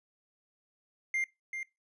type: tone with echo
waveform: triangle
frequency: 2100 Hz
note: C7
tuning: 6 cents sharp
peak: -27 dBFS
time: 1.14-1.24 s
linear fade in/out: 2 ms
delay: 390 ms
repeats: 1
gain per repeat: -7 dB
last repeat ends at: 1.63 s
effects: noise-tail reverb RT60 0.2 s tail -20 dB re dry + resampled to 24000 Hz